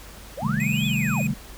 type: linear two-way sweep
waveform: sine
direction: up then down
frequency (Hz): 466.2 to 3488 to 466.2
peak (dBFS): -29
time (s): 0.37-1.22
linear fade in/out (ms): 10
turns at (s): 0.86
type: chord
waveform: sine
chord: A half-diminished seventh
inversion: first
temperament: equal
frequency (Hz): 130.81 / 155.56 / 196 / 220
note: C3 / Eb3 / G3 / A3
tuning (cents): 0 / 0 / 0 / 0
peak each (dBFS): -27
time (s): 0.42-1.34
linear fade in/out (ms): 10
type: tone with vibrato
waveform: square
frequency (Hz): 2489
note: D#7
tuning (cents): 0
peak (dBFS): -29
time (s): 0.6-1.27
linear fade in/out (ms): 2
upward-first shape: triangle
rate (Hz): 16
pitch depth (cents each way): 34
effects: added 50 Hz sine -44 dBFS peak until 1.57 s + pink hiss -44 dBFS RMS until 1.57 s